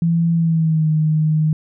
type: tone with pitch glide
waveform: sine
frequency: 167.4 to 155.29 Hz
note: E3 to D#3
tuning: +27 to -3 cents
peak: -13 dBFS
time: 0.02-1.53 s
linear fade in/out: 2 ms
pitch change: -130 cents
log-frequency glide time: 0.34-0.89 s
effects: none